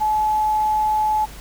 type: tone with quantisation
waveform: sine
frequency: 857 Hz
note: A5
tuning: 46 cents flat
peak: -16 dBFS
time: 0-1.26 s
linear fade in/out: 20 ms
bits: 7
effects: added 50 Hz sine -38 dBFS peak until 1.4 s + pink hiss -41 dBFS RMS until 1.4 s